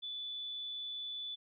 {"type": "tone", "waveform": "sine", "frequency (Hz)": 3475, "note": "A7", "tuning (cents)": -22, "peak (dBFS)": -39, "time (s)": [0.02, 1.36], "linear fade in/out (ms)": 20, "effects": []}